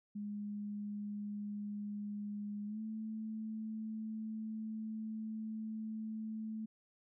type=tone with pitch glide; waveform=sine; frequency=206.5 to 218.8 Hz; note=G#3 to A3; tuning=-10 to -9 cents; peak=-39 dBFS; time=0.15-6.66 s; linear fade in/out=10 ms; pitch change=+101 cents; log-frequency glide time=2.66-2.8 s; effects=none